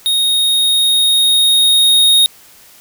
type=tone with level ramp; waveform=square; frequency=3729 Hz; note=A#7; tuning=in tune; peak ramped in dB=-12 to -7 dBFS; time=0.06-2.26 s; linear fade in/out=0 ms; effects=white hiss -43 dBFS RMS until 2.8 s